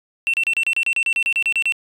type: tone bursts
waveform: sine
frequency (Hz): 2700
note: E7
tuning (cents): +41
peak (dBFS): -13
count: 15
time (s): 0.27-1.722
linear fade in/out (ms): 0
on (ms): 66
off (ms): 33
effects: tanh soft clip ceiling -15 dBFS